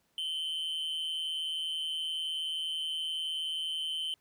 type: tone with amplitude modulation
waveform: triangle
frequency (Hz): 3066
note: G7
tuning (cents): -39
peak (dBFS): -28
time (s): 0.18-4.14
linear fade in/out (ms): 2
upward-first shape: sine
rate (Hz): 159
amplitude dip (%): 60
effects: pink hiss -73 dBFS RMS until 4.2 s + high-pass 80 Hz 12 dB/octave